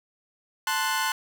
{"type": "chord", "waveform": "sawtooth", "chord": "F# diminished", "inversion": "first", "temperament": "equal", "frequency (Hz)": [880, 1046.5, 1480], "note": ["A5", "C6", "F#6"], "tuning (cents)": [0, 0, 0], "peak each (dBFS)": -25, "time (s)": [0.67, 1.12], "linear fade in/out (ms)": 2, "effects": []}